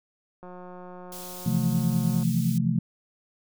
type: click train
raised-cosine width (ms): 1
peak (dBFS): -30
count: 325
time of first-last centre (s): 0.43-2.23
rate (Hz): 180
type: band-stop noise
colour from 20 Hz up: white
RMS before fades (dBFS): -41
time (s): 1.12-2.58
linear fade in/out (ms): 2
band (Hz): 120 to 3300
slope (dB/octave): 12
type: chord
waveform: sine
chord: F major seventh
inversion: second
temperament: equal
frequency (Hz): 130.81 / 164.81 / 174.61 / 220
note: C3 / E3 / F3 / A3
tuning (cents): 0 / 0 / 0 / 0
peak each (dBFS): -27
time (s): 1.46-2.79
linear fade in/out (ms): 5
effects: none